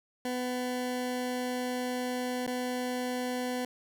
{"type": "tone with dropouts", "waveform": "20% pulse", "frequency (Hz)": 250, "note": "B3", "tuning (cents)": 21, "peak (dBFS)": -26, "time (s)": [0.25, 3.65], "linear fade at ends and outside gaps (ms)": 2, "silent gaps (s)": [2.466, 2.475], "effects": []}